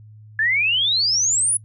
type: exponential sweep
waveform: sine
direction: up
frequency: 1700 to 10370 Hz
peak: -16 dBFS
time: 0.39-1.57 s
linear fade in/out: 2 ms
effects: noise-tail reverb RT60 0.1 s tail -25 dB re dry + added 107 Hz sine -41 dBFS peak until 1.64 s